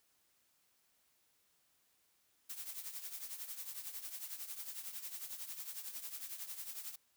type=noise with tremolo; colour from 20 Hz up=blue; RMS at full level=-43 dBFS; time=2.49-6.96 s; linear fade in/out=10 ms; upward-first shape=triangle; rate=11 Hz; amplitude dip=75%; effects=white hiss -75 dBFS RMS until 7.16 s